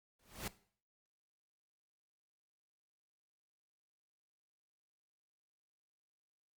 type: noise with exponential growth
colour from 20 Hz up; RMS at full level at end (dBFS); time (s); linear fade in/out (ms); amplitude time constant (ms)
pink; -38; 0.19-0.48; 5; 63
effects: noise-tail reverb RT60 0.5 s tail -18 dB re dry + Opus 48 kbps